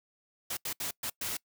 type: noise bursts at uneven times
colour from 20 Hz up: white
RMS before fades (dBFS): -35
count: 5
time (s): 0.5-0.57 / 0.65-0.73 / 0.8-0.91 / 1.03-1.1 / 1.21-1.37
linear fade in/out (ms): 5
effects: noise-tail reverb RT60 0.1 s tail -24 dB re dry